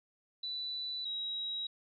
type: tone pair in turn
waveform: sine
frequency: 3973 / 3840 Hz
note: B7 / B7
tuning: +10 / -49 cents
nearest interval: minor second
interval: 59 cents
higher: first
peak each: -36 / -35 dBFS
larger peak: second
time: 0.43-1.05 / 1.05-1.67 s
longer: neither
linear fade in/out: 5 ms
effects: none